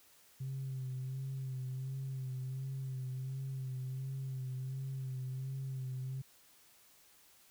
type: tone with vibrato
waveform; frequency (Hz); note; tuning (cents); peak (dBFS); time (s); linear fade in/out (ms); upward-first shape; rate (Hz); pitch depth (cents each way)
sine; 131.6; C3; +10; -36; 0.4-6.22; 10; sine; 1.4; 37
effects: tanh soft clip ceiling -34 dBFS + white hiss -64 dBFS RMS until 7.5 s